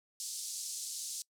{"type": "band-pass noise", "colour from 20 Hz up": "white", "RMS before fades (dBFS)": -41, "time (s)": [0.2, 1.22], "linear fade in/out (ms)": 0, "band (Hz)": [4600, 9200], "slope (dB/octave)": 24, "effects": ["noise-tail reverb RT60 0.1 s tail -23 dB re dry"]}